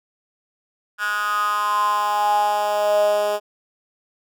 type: tone with high-pass filter sweep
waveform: 10% pulse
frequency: 207.7 Hz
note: G#3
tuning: in tune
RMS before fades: -20 dBFS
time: 0.98-3.4 s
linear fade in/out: 50 ms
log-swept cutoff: 1500 to 520 Hz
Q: 7.5
effects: none